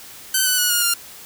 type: tone with pitch steps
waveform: 5% pulse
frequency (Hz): 1530 / 1495.9 / 1462.6 / 1430 / 1398.2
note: G6 / F#6 / F#6 / F6 / F6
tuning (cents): -42 / +19 / -20 / +41 / +2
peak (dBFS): -5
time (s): 0.34-0.94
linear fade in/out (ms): 5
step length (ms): 120
effects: white hiss -40 dBFS RMS until 1.25 s